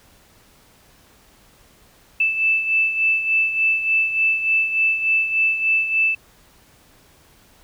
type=beating tone pair; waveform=sine; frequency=2637 / 2640.4 Hz; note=E7 / E7; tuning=0 / +2 cents; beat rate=3.4 Hz; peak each=-17 / -24 dBFS; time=2.2-6.15 s; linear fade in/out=5 ms; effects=pink hiss -53 dBFS RMS until 7.63 s